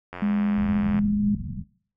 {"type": "click train", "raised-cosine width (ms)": 0.5, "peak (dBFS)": -20, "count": 78, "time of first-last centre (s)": [0.13, 0.989], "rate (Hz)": 89.6}
{"type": "tone", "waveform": "sine", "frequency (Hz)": 206.3, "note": "G#3", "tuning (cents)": -11, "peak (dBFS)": -20, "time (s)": [0.22, 1.35], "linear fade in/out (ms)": 5}
{"type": "low-pass noise", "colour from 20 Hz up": "white", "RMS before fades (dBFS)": -32, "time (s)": [0.55, 1.65], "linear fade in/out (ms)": 50, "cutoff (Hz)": 230, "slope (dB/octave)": 96}
{"effects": ["noise-tail reverb RT60 0.5 s tail -20 dB re dry"]}